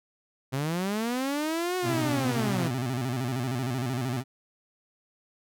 sawtooth linear two-way sweep, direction up then down, 127.7 to 370 to 157.3 Hz, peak -23 dBFS, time 0.52-2.69 s, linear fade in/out 20 ms, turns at 1.77 s
25% pulse tone with vibrato, 126.4 Hz, B2, 41 cents sharp, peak -24 dBFS, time 1.82-4.24 s, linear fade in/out 50 ms, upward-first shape square, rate 13 Hz, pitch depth 96 cents each way
effects none

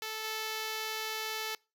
5% pulse tone with level steps, 437.9 Hz, A4, 8 cents flat, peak -25 / -23 dBFS, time 0.02-1.55 s, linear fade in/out 2 ms, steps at 0.24 s, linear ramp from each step 2 ms, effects noise-tail reverb RT60 0.3 s tail -25 dB re dry

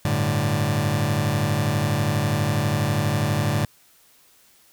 sawtooth chord, G suspended second, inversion none, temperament just, 98 / 110.25 / 147 Hz, G2 / A2 / D3, 0 / +4 / +2 cents, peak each -22 / -20 / -19 dBFS, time 0.05-3.65 s, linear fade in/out 0 ms, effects white hiss -56 dBFS RMS until 4.72 s

